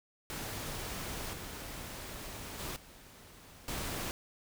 pink noise with level steps, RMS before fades -40 / -44 / -40 / -55 / -38 dBFS, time 0.3-4.11 s, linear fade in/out 0 ms, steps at 1.33 / 2.59 / 2.76 / 3.68 s, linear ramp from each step 2 ms, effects none

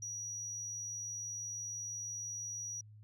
sine tone, 5800 Hz, F#8, 35 cents flat, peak -38 dBFS, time 0.02-2.81 s, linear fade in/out 5 ms, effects tanh soft clip ceiling -37 dBFS + added 106 Hz sine -53 dBFS peak until 3.03 s

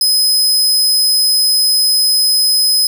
sawtooth tone, 5060 Hz, D#8, 28 cents sharp, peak -7 dBFS, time 0.01-2.87 s, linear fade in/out 2 ms, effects 7-bit

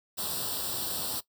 white noise with comb filter, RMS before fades -33 dBFS, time 0.17-1.21 s, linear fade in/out 20 ms, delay 0.23 ms, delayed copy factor +0.85, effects noise-tail reverb RT60 0.1 s tail -18 dB re dry + high-pass 60 Hz 12 dB/octave

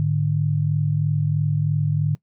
sine tone pair together, 106.93 / 150 Hz, A2 / D3, -49 / +37 cents, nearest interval tritone, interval 586 cents, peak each -23 / -19 dBFS, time 0-2.15 s, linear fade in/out 0 ms, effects noise-tail reverb RT60 0.1 s tail -21 dB re dry

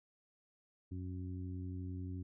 harmonic tone, 91.4 Hz, F#2, 21 cents flat, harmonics 1 / 2 / 3 / 4, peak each -41 / -50 / -47 / -57 dBFS, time 0.91-2.23 s, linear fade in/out 10 ms, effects none

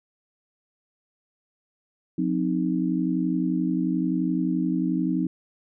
sine tone cluster, 179.2 / 260.2 / 311.7 Hz, F3 / C4 / D#4, +45 / -9 / +3 cents, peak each -26 dBFS, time 2.18-5.27 s, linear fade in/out 5 ms, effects none

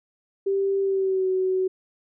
sine tone with pitch glide, 392.1 to 374.4 Hz, G4 to F#4, 0 to +20 cents, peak -20 dBFS, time 0.46-1.68 s, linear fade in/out 10 ms, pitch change -80 cents, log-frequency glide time 0.81-1.28 s, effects none

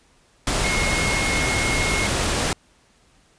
sine tone in noise, 2163 Hz, C#7, 43 cents flat, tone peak -24 dBFS, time 0.64-2.07 s, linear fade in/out 2 ms, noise pink, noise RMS -22 dBFS, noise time 0.47-2.53 s, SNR -5 dB, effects pink hiss -58 dBFS RMS until 3.38 s + resampled to 22050 Hz

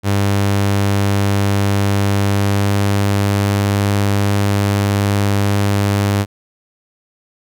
sawtooth tone with pitch glide, 100 to 100.81 Hz, G2 to G2, +35 to +49 cents, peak -9 dBFS, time 0.03-6.26 s, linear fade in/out 50 ms, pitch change +14 cents, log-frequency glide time 2.27-3.78 s, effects none

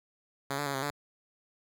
5% pulse tone with pitch steps, 138.5 / 145.3 / 139.6 / 134.1 / 145 Hz, C#3 / D3 / C#3 / C3 / D3, -1 / -18 / +13 / +43 / -22 cents, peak -20 dBFS, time 0.5-0.905 s, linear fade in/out 5 ms, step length 81 ms, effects none

